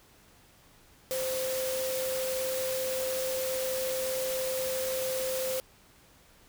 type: tone in noise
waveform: sine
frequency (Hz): 520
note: C5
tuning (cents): -11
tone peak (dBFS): -30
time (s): 1.11-5.6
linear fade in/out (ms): 0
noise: white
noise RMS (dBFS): -36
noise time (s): 1.11-5.6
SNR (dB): +3
effects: pink hiss -59 dBFS RMS until 6.48 s